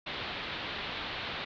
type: low-pass noise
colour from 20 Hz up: white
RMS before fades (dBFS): -38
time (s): 0.06-1.45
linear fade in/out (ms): 10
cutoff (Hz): 4000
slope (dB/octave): 48
effects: none